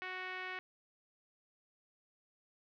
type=tone with low-pass filter; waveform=5% pulse; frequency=370 Hz; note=F#4; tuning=in tune; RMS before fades=-43 dBFS; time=0.02-0.59 s; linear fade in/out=0 ms; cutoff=2100 Hz; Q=2; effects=none